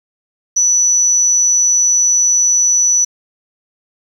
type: tone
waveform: sine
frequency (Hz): 5940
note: F#8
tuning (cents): +6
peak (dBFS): -9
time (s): 0.56-3.05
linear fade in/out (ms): 10
effects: 7-bit